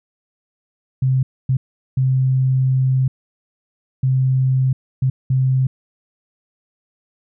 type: tone bursts at uneven times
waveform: sine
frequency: 130.81 Hz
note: C3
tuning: in tune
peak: -13 dBFS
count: 6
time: 1.02-1.23 / 1.49-1.57 / 1.97-3.08 / 4.03-4.73 / 5.02-5.1 / 5.3-5.67 s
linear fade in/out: 5 ms
effects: none